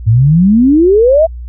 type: exponential sweep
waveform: sine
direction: up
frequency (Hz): 103.83 to 676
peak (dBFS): -4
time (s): 0.06-1.27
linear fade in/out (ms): 20
effects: added 60 Hz sine -22 dBFS peak until 1.48 s